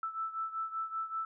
sine beating tone pair, 1318.5 / 1323.7 Hz, E6 / E6, 0 / +7 cents, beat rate 5.2 Hz, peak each -36 / -40 dBFS, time 0.03-1.25 s, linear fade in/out 2 ms, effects none

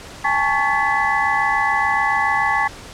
sine tone cluster, 812 / 879 / 1116 / 1725 / 1996 Hz, G#5 / A5 / C#6 / A6 / B6, -39 / -2 / +11 / -35 / +18 cents, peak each -22 dBFS, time 0.24-2.68 s, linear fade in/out 10 ms, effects pink hiss -37 dBFS RMS until 2.93 s + low-pass 8000 Hz 12 dB/octave

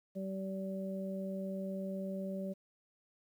harmonic tone, 192 Hz, G3, 36 cents flat, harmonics 1 / 2 / 3, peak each -38 / -47 / -42 dBFS, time 0.15-2.54 s, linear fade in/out 20 ms, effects 11-bit

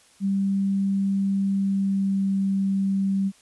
sine tone with pitch glide, 196 to 194.76 Hz, G3 to G3, 0 to -11 cents, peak -20 dBFS, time 0.2-3.32 s, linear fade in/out 50 ms, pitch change -11 cents, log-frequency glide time 1.55-2.29 s, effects white hiss -56 dBFS RMS until 3.41 s + resampled to 24000 Hz

